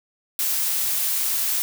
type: noise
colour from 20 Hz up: blue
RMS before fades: -23 dBFS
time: 0.39-1.62 s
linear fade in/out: 0 ms
effects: none